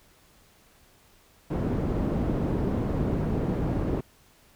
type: low-pass noise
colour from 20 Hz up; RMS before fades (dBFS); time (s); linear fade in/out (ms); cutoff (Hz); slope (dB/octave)
white; -27; 1.5-4.01; 10; 300; 12
effects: pink hiss -59 dBFS RMS until 4.55 s